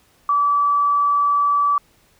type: tone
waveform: sine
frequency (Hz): 1153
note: D6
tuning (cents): -32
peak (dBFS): -14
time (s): 0.29-1.78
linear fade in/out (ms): 2
effects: pink hiss -57 dBFS RMS until 2.19 s